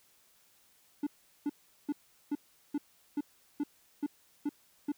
triangle tone bursts, 291 Hz, D4, 16 cents flat, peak -27 dBFS, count 10, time 1.03-4.92 s, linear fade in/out 5 ms, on 38 ms, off 390 ms, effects white hiss -66 dBFS RMS until 4.97 s

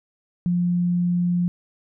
sine tone, 176 Hz, F3, 14 cents sharp, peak -18 dBFS, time 0.46-1.48 s, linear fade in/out 0 ms, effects none

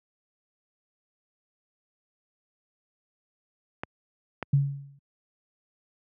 clicks, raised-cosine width 0.5 ms, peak -16 dBFS, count 2, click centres 3.835 / 4.427 s
sine tone with exponential decay, 140 Hz, C#3, 18 cents sharp, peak -15 dBFS, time 4.53-4.99 s, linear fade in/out 5 ms, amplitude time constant 100 ms
effects high-pass 80 Hz 12 dB/octave

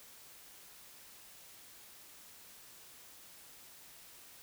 silence, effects white hiss -56 dBFS RMS until 4.42 s

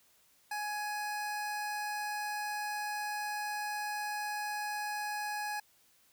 25% pulse tone, 836 Hz, G#5, 11 cents sharp, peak -31 dBFS, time 0.51-5.6 s, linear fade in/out 5 ms, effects white hiss -67 dBFS RMS until 6.12 s

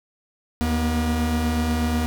45% pulse tone pair together, 77.24 / 239.9 Hz, D#2 / A#3, -12 / +50 cents, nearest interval octave + minor sixth, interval 1962 cents, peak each -23 dBFS, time 0.61-2.06 s, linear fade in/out 0 ms, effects none

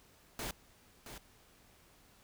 pink noise with echo, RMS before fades -40 dBFS, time 0.39-0.51 s, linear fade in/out 2 ms, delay 670 ms, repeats 1, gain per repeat -9 dB, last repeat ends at 1.18 s, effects pink hiss -64 dBFS RMS until 2.23 s

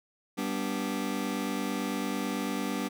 sawtooth chord, G major, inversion none, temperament just, 196 / 245 / 294 Hz, G3 / B3 / D4, 0 / -14 / +2 cents, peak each -30 dBFS, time 0.37-2.89 s, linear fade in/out 20 ms, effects none

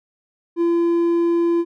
sine tone with hard clipping, 340 Hz, F4, 46 cents flat, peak -16 dBFS, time 0.56-1.65 s, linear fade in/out 50 ms, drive 3 dB, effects none

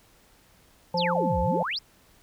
harmonic tone, 174.61 Hz, F3, in tune, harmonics 1 / 3 / 5, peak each -29 / -27 / -27 dBFS, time 0.94-1.63 s, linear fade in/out 5 ms
sine exponential two-way sweep, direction down then up, 5610 to 55.3 to 5610 Hz, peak -27 dBFS, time 0.97-1.79 s, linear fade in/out 10 ms, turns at 1.4 s
effects pink hiss -59 dBFS RMS until 2.22 s

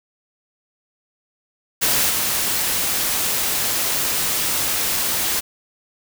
white noise with level steps, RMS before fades -18 / -21 dBFS, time 1.81-5.41 s, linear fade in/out 20 ms, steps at 2.09 s, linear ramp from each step 20 ms, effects none

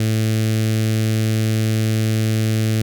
sawtooth tone with notch filter, 110 Hz, A2, in tune, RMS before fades -18 dBFS, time 0-2.82 s, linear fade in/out 5 ms, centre 950 Hz, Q 0.54, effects none

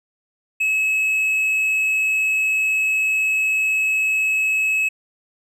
triangle tone, 2578 Hz, E7, 39 cents flat, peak -15 dBFS, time 0.6-4.89 s, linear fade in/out 10 ms, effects none

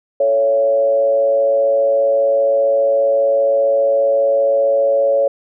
sine tone with frequency modulation, 558 Hz, C#5, 11 cents sharp, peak -11 dBFS, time 0.2-5.28 s, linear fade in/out 5 ms, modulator 115 Hz, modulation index 0.5, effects none

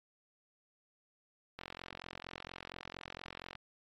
click train, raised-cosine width 0.3 ms, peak -27 dBFS, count 88, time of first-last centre 1.59-3.554 s, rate 44.3 Hz, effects AAC 32 kbps

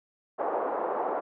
pink band-pass noise, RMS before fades -30 dBFS, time 0.38-1.21 s, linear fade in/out 20 ms, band 420 to 1000 Hz, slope 24 dB/octave, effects none

